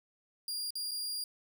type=tone with dropouts; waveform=sawtooth; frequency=4811 Hz; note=D8; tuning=41 cents sharp; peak=-32 dBFS; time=0.48-1.24 s; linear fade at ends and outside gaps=2 ms; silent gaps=0.706-0.754 / 0.911-0.915 s; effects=none